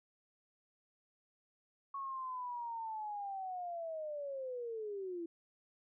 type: linear sweep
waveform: sine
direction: down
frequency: 1108.7 to 329.6 Hz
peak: -39 dBFS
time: 1.94-5.26 s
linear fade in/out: 5 ms
effects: none